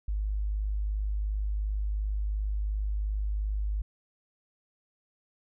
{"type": "tone", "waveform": "sine", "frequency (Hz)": 51.4, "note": "G#1", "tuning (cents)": -17, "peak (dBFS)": -27, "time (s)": [0.08, 3.82], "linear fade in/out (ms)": 5, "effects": []}